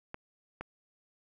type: clicks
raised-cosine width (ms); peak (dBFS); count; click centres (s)
0.5; -24; 2; 0.144 / 0.61
effects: none